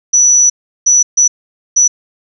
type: tone bursts at uneven times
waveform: sine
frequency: 5920 Hz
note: F#8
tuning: in tune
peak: -5 dBFS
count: 4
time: 0.13-0.5 / 0.86-1.03 / 1.17-1.28 / 1.76-1.88 s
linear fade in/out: 10 ms
effects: none